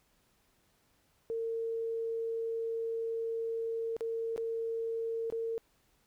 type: tone with dropouts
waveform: sine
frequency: 455.4 Hz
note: A#4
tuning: 40 cents flat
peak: -32 dBFS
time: 1.3-5.58 s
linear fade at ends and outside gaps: 0 ms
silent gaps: 3.966-4.008 / 4.362-4.378 / 5.301-5.324 s
effects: pink hiss -71 dBFS RMS until 6.06 s